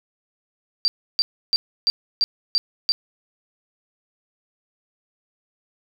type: tone bursts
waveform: sine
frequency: 4699 Hz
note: D8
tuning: in tune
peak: -15 dBFS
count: 7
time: 0.85-2.92 s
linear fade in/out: 0 ms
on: 30 ms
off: 310 ms
effects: none